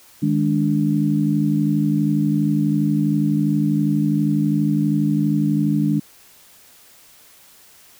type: tone cluster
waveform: sine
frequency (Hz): 155.5 / 207.8 / 290.6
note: D#3 / G#3 / D4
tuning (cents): -1 / +1 / -18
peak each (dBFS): -20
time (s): 0.22-6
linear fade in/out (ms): 10
effects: white hiss -49 dBFS RMS until 7.99 s